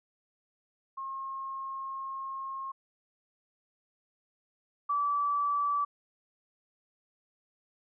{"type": "tone pair in turn", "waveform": "sine", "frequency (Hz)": [1076, 1155], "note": ["C6", "D6"], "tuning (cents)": [48, -29], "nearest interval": "minor second", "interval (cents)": 123, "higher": "second", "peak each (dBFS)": [-35, -26], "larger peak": "second", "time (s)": [[0.97, 2.72], [4.89, 5.85]], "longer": "first", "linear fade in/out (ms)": 10, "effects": []}